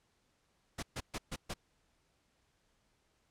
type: noise bursts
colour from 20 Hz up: pink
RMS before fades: -39 dBFS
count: 5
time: 0.78-1.54 s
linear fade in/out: 10 ms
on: 48 ms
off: 130 ms
effects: pink hiss -75 dBFS RMS until 3.3 s + low-pass 9000 Hz 12 dB/octave